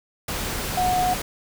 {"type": "tone in noise", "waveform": "sine", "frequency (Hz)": 730, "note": "F#5", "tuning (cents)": -24, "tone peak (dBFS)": -19, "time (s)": [0.77, 1.14], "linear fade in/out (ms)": 5, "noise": "pink", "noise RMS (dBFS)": -28, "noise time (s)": [0.28, 1.22], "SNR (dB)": 6, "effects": []}